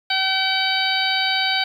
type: harmonic tone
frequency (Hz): 764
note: G5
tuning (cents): -45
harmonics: 1 / 2 / 3 / 4 / 5 / 6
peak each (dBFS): -25 / -25 / -25 / -25 / -25 / -25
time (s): 0.1-1.64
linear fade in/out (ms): 5
effects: 8-bit